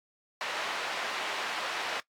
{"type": "band-pass noise", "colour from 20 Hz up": "pink", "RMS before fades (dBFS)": -35, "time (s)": [0.41, 2], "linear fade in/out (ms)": 0, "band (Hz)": [790, 3400], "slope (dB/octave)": 12, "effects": ["noise-tail reverb RT60 0.1 s tail -20 dB re dry", "AAC 64 kbps"]}